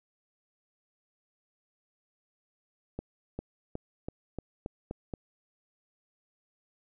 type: accelerating click train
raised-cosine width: 2 ms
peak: -22 dBFS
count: 8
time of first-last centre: 2.99-5.138 s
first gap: 400 ms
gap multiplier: 0.91
effects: none